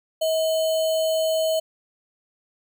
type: tone with sample-and-hold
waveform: sine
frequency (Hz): 640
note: D#5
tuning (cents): +49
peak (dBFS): -19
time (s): 0.21-1.6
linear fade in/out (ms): 10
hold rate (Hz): 3675
effects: none